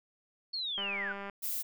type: linear sweep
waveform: sine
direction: down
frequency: 4435 to 1400 Hz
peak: -33 dBFS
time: 0.53-1.13 s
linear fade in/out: 10 ms
type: click train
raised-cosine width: 0.5 ms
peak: -27 dBFS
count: 104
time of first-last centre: 0.78-1.298 s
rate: 199 Hz
type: noise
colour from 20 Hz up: violet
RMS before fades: -35 dBFS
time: 1.42-1.63 s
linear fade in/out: 20 ms
effects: none